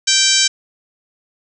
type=harmonic tone; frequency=780 Hz; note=G5; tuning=9 cents flat; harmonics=2 / 3 / 4 / 5 / 6 / 7 / 8 / 9 / 10; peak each=-23 / -23 / -19 / -19 / -20 / -18 / -19 / -21 / -21 dBFS; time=0.07-0.48 s; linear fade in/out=10 ms; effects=none